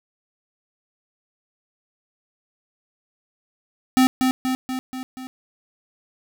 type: tone with echo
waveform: square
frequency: 258.3 Hz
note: C4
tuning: 22 cents flat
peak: -13 dBFS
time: 3.97-4.07 s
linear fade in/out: 0 ms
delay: 240 ms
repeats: 5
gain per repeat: -4 dB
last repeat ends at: 5.27 s
effects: none